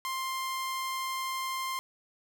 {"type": "tone", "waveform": "sawtooth", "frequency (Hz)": 1052, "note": "C6", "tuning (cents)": 9, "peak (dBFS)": -28, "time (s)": [0.05, 1.79], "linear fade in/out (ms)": 0, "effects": []}